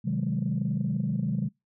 sine chord, Ab dominant seventh, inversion first, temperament just, 129.78 / 155.74 / 186.89 / 207.7 Hz, C3 / Eb3 / Gb3 / Ab3, -14 / +2 / +18 / 0 cents, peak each -30 dBFS, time 0.04-1.49 s, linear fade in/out 20 ms, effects noise-tail reverb RT60 0.2 s tail -26 dB re dry + tanh soft clip ceiling -18 dBFS

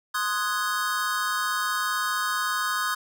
square chord, Ab dominant seventh, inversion first, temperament equal, 1046.5 / 1244.5 / 1480 / 1661.2 Hz, C6 / Eb6 / Gb6 / Ab6, 0 / 0 / 0 / 0 cents, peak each -32 / -29 / -31 / -33 dBFS, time 0.14-2.95 s, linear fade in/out 10 ms, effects none

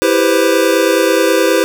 square chord, C major seventh, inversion first, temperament equal with one note detuned, 329.6 / 395 / 493.9 / 523.3 Hz, E4 / G4 / B4 / C5, 0 / +13 / 0 / 0 cents, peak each -16 dBFS, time 0.02-1.64 s, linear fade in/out 0 ms, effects none

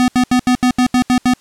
square tone bursts, 250.1 Hz, B3, 22 cents sharp, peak -10 dBFS, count 9, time 0-1.336 s, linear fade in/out 0 ms, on 80 ms, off 77 ms, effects white hiss -51 dBFS RMS until 1.4 s + low-pass 9000 Hz 12 dB/octave

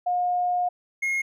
sine / triangle tone pair in turn, 716 / 2152 Hz, F5 / C7, +43 / +48 cents, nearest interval octave + perfect fifth, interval 1905 cents, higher second, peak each -21 dBFS, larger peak neither, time 0.06-0.69 / 1.02-1.22 s, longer first, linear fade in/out 10 ms, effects none

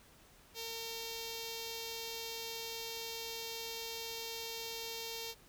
5% pulse tone with notch filter, 456.2 Hz, A#4, 37 cents flat, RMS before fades -43 dBFS, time 0.54-5.35 s, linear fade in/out 50 ms, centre 1500 Hz, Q 0.68, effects pink hiss -62 dBFS RMS until 5.48 s

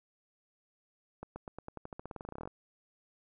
accelerating click train, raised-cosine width 1 ms, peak -28 dBFS, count 22, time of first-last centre 1.23-2.475 s, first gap 130 ms, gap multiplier 0.91, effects none

